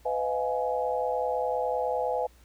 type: chord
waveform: sine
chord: F half-diminished seventh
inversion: second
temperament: just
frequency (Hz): 502.9 / 628.6 / 698.5 / 838.1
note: Cb5 / Eb5 / F5 / Ab5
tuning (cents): +31 / +18 / 0 / +16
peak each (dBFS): -29 / -33 / -33 / -31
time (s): 0.05-2.27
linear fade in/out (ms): 10
effects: added 60 Hz sine -54 dBFS peak until 2.44 s + pink hiss -61 dBFS RMS until 2.44 s